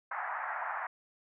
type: band-pass noise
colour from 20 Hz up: pink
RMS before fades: -37 dBFS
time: 0.11-0.87 s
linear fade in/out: 5 ms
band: 720 to 1900 Hz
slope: 48 dB/octave
effects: none